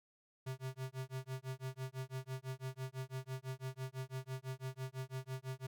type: tone with tremolo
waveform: square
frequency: 130.81 Hz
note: C3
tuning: in tune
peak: -39 dBFS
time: 0.46-5.67 s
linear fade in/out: 10 ms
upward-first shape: sine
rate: 6 Hz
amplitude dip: 100%
effects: none